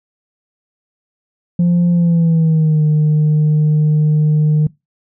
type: tone with pitch glide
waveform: sine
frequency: 174.1 to 152.44 Hz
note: F3 to D#3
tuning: -5 to -35 cents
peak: -7 dBFS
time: 1.59-4.67 s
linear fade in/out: 5 ms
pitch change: -230 cents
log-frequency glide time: 1.91-2.83 s
effects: noise-tail reverb RT60 0.2 s tail -22 dB re dry + tanh soft clip ceiling -8 dBFS